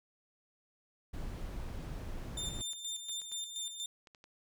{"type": "noise", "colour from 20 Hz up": "brown", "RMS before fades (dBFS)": -41, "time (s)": [1.13, 2.62], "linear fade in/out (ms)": 10}
{"type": "tone with tremolo", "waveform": "25% pulse", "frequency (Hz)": 3597, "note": "A7", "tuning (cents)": 37, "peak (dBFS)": -33, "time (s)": [2.37, 3.86], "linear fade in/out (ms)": 5, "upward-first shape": "square", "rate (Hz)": 4.2, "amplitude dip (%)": 55}
{"type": "clicks", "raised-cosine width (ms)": 0.2, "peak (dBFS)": -38, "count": 8, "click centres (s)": [2.507, 2.733, 3.094, 3.217, 3.317, 4.072, 4.148, 4.241]}
{"effects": []}